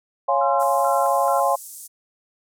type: chord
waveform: sine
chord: Db major seventh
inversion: none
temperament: equal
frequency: 554.4 / 698.5 / 830.6 / 1046.5 Hz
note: Db5 / F5 / Ab5 / C6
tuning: 0 / 0 / 0 / 0 cents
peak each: -22 dBFS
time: 0.28-1.56 s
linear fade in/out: 10 ms
type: tone with tremolo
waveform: sine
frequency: 1356 Hz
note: E6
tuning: 49 cents sharp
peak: -30 dBFS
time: 0.41-1.4 s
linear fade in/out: 5 ms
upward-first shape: square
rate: 2.3 Hz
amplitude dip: 80%
type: band-pass noise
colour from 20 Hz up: pink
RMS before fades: -39 dBFS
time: 0.59-1.88 s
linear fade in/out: 20 ms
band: 7700 to 13000 Hz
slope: 24 dB/octave
effects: none